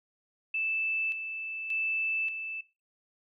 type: tone with tremolo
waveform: sine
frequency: 2637 Hz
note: E7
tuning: in tune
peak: -28 dBFS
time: 0.54-2.61 s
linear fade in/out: 5 ms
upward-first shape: square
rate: 0.86 Hz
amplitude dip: 55%
effects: noise-tail reverb RT60 0.3 s tail -19 dB re dry